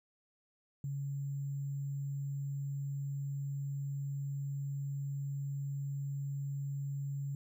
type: tone with sample-and-hold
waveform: sine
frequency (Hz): 140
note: C#3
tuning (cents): +18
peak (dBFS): -35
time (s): 0.84-7.35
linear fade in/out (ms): 2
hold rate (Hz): 7350
effects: none